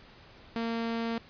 sawtooth tone, 229.7 Hz, A#3, 25 cents flat, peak -26 dBFS, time 0.56-1.18 s, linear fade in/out 0 ms, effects pink hiss -54 dBFS RMS until 1.29 s + resampled to 11025 Hz

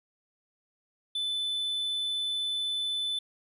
triangle tone, 3508 Hz, A7, 6 cents flat, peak -27 dBFS, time 1.15-3.19 s, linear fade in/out 5 ms, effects resampled to 32000 Hz

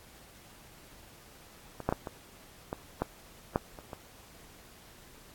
clicks, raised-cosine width 1 ms, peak -24 / -12 / -13 / -22 / -19 / -14 / -11 / -30 / -25 dBFS, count 9, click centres 1.803 / 1.89 / 1.925 / 2.072 / 2.729 / 3.02 / 3.559 / 3.788 / 3.932 s, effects pink hiss -55 dBFS RMS until 5.34 s + AAC 64 kbps

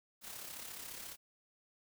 white noise with amplitude modulation, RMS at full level -45 dBFS, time 0.21-1.17 s, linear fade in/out 50 ms, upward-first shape sine, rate 34.3 Hz, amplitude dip 50%, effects none

